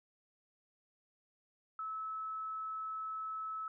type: tone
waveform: sine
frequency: 1300 Hz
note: E6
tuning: 24 cents flat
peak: -38 dBFS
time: 1.79-3.68 s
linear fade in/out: 2 ms
effects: none